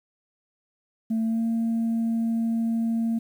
sine tone with pitch glide, 223.5 to 228.3 Hz, A3 to A#3, +27 to -36 cents, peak -20 dBFS, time 1.1-3.19 s, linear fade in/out 10 ms, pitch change +37 cents, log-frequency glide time 1.2-1.44 s, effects tanh soft clip ceiling -20 dBFS + 9-bit

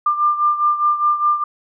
sine beating tone pair, 1193 / 1197.9 Hz, D6 / D6, +27 / +34 cents, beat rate 4.9 Hz, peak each -15 / -20 dBFS, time 0.06-1.44 s, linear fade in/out 5 ms, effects none

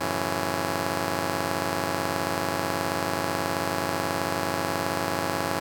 5% pulse chord, F# minor seventh, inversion none, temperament just, 92.5 / 111 / 138.75 / 166.5 Hz, F#2 / A2 / C#3 / E3, 0 / +16 / +2 / +18 cents, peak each -20 / -25 / -23 / -20 dBFS, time 0-5.6 s, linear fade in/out 10 ms, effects none

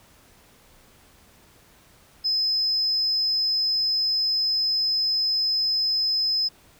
sine tone, 5100 Hz, D#8, 42 cents sharp, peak -19 dBFS, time 2.24-6.49 s, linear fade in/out 20 ms, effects tanh soft clip ceiling -17 dBFS + pink hiss -55 dBFS RMS until 6.79 s

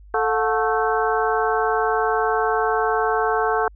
harmonic tone with a mistuned harmonic, 220 Hz, A3, in tune, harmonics 2 / 3 / 4 / 5 / 6 / 7, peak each -22 / -24 / -25 / -26 / -27 / -27 dBFS, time 0.14-3.68 s, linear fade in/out 2 ms, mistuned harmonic 3, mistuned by +150 cents, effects added 50 Hz sine -42 dBFS peak until 3.75 s

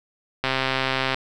click train, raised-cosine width 0.3 ms, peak -6 dBFS, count 94, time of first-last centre 0.44-1.145 s, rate 132 Hz, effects none

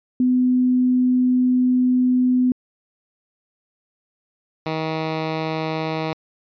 sine / 10% pulse tone pair in turn, 251.8 / 158.7 Hz, B3 / D#3, +34 / +35 cents, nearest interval minor sixth, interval 799 cents, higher first, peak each -14 dBFS, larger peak neither, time 0.2-2.52 / 4.66-6.13 s, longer first, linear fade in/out 2 ms, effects resampled to 11025 Hz

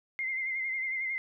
sine tone with vibrato, 2093 Hz, C7, in tune, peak -30 dBFS, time 0.19-1.18 s, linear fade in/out 0 ms, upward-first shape sine, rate 11 Hz, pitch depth 42 cents each way, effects none

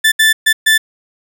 30% pulse tone bursts at uneven times, 1760 Hz, A6, in tune, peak -5 dBFS, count 4, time 0.04-0.12 / 0.19-0.33 / 0.46-0.53 / 0.66-0.78 s, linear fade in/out 10 ms, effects none

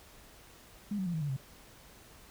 sine tone with pitch steps, 205.8 / 188.72 / 173.06 / 158.69 / 145.52 / 133.44 Hz, G#3 / F#3 / F3 / D#3 / D3 / C3, -16 / +34 / -15 / +34 / -16 / +34 cents, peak -31 dBFS, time 0.91-1.366 s, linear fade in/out 5 ms, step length 76 ms, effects added 50 Hz sine -65 dBFS peak until 2.3 s + pink hiss -56 dBFS RMS until 2.3 s

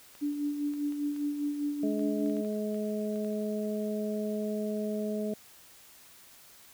clicks, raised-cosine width 0.3 ms, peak -37 dBFS, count 12, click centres 0.152 / 0.737 / 0.923 / 1.163 / 1.994 / 2.261 / 2.298 / 2.368 / 2.448 / 2.745 / 3.159 / 3.247 s
sine tone with tremolo, 291.2 Hz, D4, 15 cents flat, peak -27 dBFS, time 0.21-2.42 s, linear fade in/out 20 ms, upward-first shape sine, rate 5 Hz, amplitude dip 50%
harmonic tone, 211.7 Hz, G#3, 33 cents sharp, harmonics 1 / 2 / 3, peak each -32 / -35 / -37 dBFS, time 1.83-5.34 s, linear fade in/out 5 ms
effects white hiss -55 dBFS RMS until 6.73 s

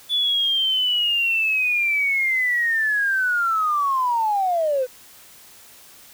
triangle linear sweep, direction down, 3468 to 490.8 Hz, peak -14 dBFS, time 0.09-4.87 s, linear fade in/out 50 ms, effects tanh soft clip ceiling -16 dBFS + white hiss -47 dBFS RMS until 6.13 s

